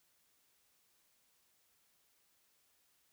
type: silence
effects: white hiss -74 dBFS RMS until 3.12 s